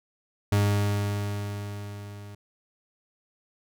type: tone with level ramp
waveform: 40% pulse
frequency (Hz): 102.1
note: G#2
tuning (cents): -29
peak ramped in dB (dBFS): -18 to -40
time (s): 0.52-2.35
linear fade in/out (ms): 5
effects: none